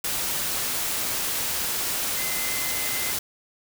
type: tone in noise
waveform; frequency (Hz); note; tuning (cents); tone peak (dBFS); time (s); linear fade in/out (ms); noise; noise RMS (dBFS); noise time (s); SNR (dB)
sine; 2058; C7; -29; -34; 2.17-3.12; 5; white; -27; 0.04-3.19; -10
effects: none